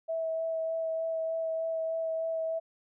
sine tone with vibrato, 650 Hz, E5, 24 cents flat, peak -29 dBFS, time 0.08-2.6 s, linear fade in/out 20 ms, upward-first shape sine, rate 3.3 Hz, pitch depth 11 cents each way, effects none

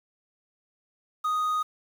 triangle tone with quantisation, 1244.5 Hz, D#6, in tune, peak -22 dBFS, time 1.24-1.63 s, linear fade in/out 10 ms, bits 8, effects none

